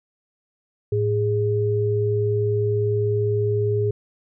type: tone pair together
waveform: sine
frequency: 108.79 / 412.4 Hz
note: A2 / G#4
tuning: -19 / -12 cents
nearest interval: octave + major seventh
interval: 2307 cents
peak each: -21 dBFS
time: 0.92-3.91 s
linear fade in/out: 5 ms
effects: none

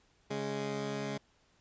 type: tone pair together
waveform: 15% pulse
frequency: 138.62 / 207.7 Hz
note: C#3 / G#3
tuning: 0 / 0 cents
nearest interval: perfect fifth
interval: 700 cents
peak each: -32 / -31 dBFS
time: 0.3-1.18 s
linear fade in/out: 10 ms
effects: pink hiss -69 dBFS RMS until 1.6 s + resampled to 16000 Hz

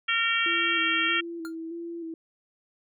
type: harmonic tone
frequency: 458.8 Hz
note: A#4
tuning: 28 cents flat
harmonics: 3 / 4 / 5 / 6 / 7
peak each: -29 / -29 / -29 / -29 / -29 dBFS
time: 0.08-1.21 s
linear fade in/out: 10 ms
type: tone with vibrato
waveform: sine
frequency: 332.3 Hz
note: E4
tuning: 14 cents sharp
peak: -33 dBFS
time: 0.46-2.14 s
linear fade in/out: 2 ms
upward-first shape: square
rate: 1.6 Hz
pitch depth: 32 cents each way
type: tone with exponential decay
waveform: square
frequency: 1400 Hz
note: F6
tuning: 4 cents sharp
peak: -34 dBFS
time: 1.45-1.55 s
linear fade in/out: 0 ms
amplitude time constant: 20 ms
effects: none

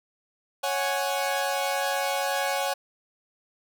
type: chord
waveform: sawtooth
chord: C# suspended fourth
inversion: none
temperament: equal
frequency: 554.4 / 740 / 830.6 Hz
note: C#5 / F#5 / G#5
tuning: 0 / 0 / 0 cents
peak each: -25 / -26 / -26 dBFS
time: 0.63-2.74 s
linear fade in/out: 10 ms
effects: none

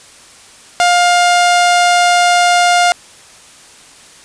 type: tone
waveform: sawtooth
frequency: 706 Hz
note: F5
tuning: 19 cents sharp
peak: -4 dBFS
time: 0.8-2.92 s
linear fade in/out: 0 ms
effects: white hiss -40 dBFS RMS until 4.24 s + resampled to 22050 Hz

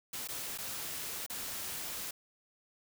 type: noise with dropouts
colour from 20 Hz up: white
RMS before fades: -40 dBFS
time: 0.13-2.11 s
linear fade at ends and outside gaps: 5 ms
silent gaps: 0.275-0.286 / 0.577-0.584 / 1.264-1.298 s
effects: none

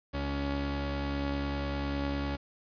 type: tone pair together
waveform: sawtooth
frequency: 70 / 281.3 Hz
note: C#2 / C#4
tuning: +18 / +26 cents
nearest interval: 2 octaves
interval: 2408 cents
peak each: -29 / -30 dBFS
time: 0.13-2.37 s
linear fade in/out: 20 ms
effects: resampled to 11025 Hz + 10-bit

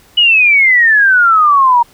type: exponential sweep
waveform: sine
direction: down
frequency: 2960 to 932.3 Hz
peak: -5 dBFS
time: 0.17-1.83 s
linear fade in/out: 10 ms
effects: pink hiss -46 dBFS RMS until 1.93 s

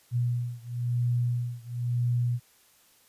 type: beating tone pair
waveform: sine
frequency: 120.8 / 121.79 Hz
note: B2 / B2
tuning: -38 / -24 cents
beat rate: 0.99 Hz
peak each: -28 / -29 dBFS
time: 0.11-2.4 s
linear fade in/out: 50 ms
effects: white hiss -61 dBFS RMS until 3.08 s + resampled to 32000 Hz

